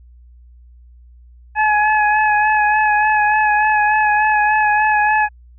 25% pulse tone with vibrato, 848 Hz, G#5, 36 cents sharp, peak -8 dBFS, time 1.55-5.29 s, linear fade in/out 50 ms, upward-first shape sine, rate 3.4 Hz, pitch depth 24 cents each way, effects added 60 Hz sine -41 dBFS peak until 5.58 s + resampled to 8000 Hz

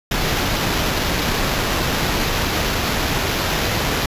pink noise with sample-and-hold, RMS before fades -20 dBFS, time 0.11-4.06 s, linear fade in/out 5 ms, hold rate 8820 Hz, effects resampled to 32000 Hz

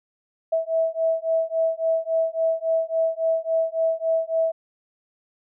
sine beating tone pair, 650 / 653.6 Hz, E5 / E5, -24 / -15 cents, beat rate 3.6 Hz, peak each -23 dBFS, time 0.52-4.52 s, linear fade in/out 10 ms, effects none

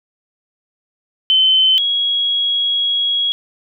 sine tone pair in turn, 3065 / 3317 Hz, G7 / G#7, -40 / -3 cents, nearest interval minor second, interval 137 cents, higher second, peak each -9 / -14 dBFS, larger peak first, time 1.3-1.78 / 1.78-3.32 s, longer second, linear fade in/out 0 ms, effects none

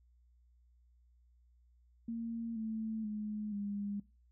sine tone with pitch steps, 230 / 220.6 / 211.6 / 203 Hz, A#3 / A3 / G#3 / G#3, -23 / +5 / +33 / -39 cents, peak -36 dBFS, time 2.08-4 s, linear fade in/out 5 ms, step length 480 ms, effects noise-tail reverb RT60 0.3 s tail -21 dB re dry + added 60 Hz sine -64 dBFS peak until 4.31 s

